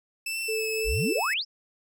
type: tone with vibrato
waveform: sawtooth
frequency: 2637 Hz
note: E7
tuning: in tune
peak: -26 dBFS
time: 0.26-1.34 s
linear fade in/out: 5 ms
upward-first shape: triangle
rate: 1.7 Hz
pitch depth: 34 cents each way
type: tone with tremolo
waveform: sine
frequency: 440 Hz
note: A4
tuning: in tune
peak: -27 dBFS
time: 0.48-1.2 s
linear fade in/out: 10 ms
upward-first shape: sine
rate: 3.6 Hz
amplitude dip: 30%
type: exponential sweep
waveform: sine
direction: up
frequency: 35.99 to 5640 Hz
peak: -25 dBFS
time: 0.84-1.45 s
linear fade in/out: 50 ms
effects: none